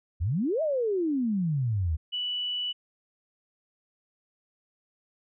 sine exponential two-way sweep, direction up then down, 73.42 to 658 to 73.42 Hz, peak -24 dBFS, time 0.2-1.97 s, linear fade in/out 20 ms, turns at 0.62 s
sine tone, 2960 Hz, F#7, in tune, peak -28 dBFS, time 2.12-2.73 s, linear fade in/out 20 ms
effects none

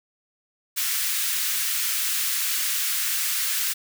white high-pass noise, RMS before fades -25 dBFS, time 0.76-3.74 s, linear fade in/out 20 ms, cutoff 1400 Hz, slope 24 dB/octave, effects none

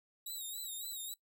5% pulse tone with vibrato, 3830 Hz, A#7, 46 cents sharp, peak -34 dBFS, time 0.26-1.14 s, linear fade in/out 5 ms, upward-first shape sine, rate 3.6 Hz, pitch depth 82 cents each way, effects noise-tail reverb RT60 0.1 s tail -19 dB re dry

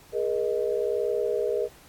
sine chord, Ab suspended second, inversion none, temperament equal with one note detuned, 415.3 / 476.5 / 622.3 Hz, Ab4 / Bb4 / Eb5, 0 / +38 / 0 cents, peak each -27 / -27 / -31 dBFS, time 0.12-1.69 s, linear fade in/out 50 ms, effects pink hiss -53 dBFS RMS until 1.88 s + AAC 64 kbps

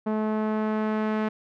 sawtooth tone with low-pass filter sweep, 215.8 Hz, A3, 33 cents flat, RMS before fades -26 dBFS, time 0.06-1.29 s, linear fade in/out 10 ms, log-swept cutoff 1000 to 1900 Hz, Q 0.96, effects none

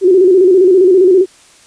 sine tone with vibrato, 371 Hz, F#4, 5 cents sharp, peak -4 dBFS, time 0.01-1.26 s, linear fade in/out 50 ms, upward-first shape square, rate 15 Hz, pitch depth 71 cents each way, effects white hiss -44 dBFS RMS until 1.66 s + resampled to 22050 Hz

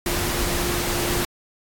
sine tone in noise, 349.2 Hz, F4, in tune, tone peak -29 dBFS, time 0.06-1.25 s, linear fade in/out 2 ms, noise pink, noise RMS -24 dBFS, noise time 0.06-1.25 s, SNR -8 dB, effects AAC 64 kbps

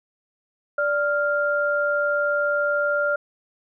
sine tone pair together, 584.4 / 1396.9 Hz, D5 / F6, -9 / 0 cents, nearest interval octave + minor third, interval 1509 cents, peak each -22 dBFS, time 0.78-3.16 s, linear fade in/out 5 ms, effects none

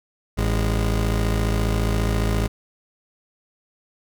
25% pulse tone pair together, 54.67 / 206.4 Hz, A1 / G#3, -10 / -10 cents, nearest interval octave + major seventh, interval 2300 cents, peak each -16 / -23 dBFS, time 0.37-2.48 s, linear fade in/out 20 ms, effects none

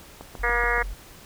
click train, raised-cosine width 1 ms, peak -23 dBFS, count 5, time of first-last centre 0.21-0.78 s, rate 7.02 Hz
sine tone, 45 Hz, F#1, 47 cents flat, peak -29 dBFS, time 0.39-0.94 s, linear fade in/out 10 ms
harmonic tone, 238.8 Hz, A#3, 42 cents sharp, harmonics 2 / 3 / 4 / 5 / 6 / 7 / 8 / 9, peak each -29 / -32 / -31 / -30 / -30 / -27 / -27 / -30 dBFS, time 0.43-0.83 s, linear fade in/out 10 ms
effects pink hiss -47 dBFS RMS until 1.25 s

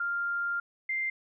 sine tone pair in turn, 1396.9 / 2093 Hz, F6 / C7, 0 / 0 cents, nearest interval perfect fifth, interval 700 cents, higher second, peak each -28 dBFS, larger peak neither, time 0-0.6 / 0.89-1.1 s, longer first, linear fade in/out 5 ms, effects none

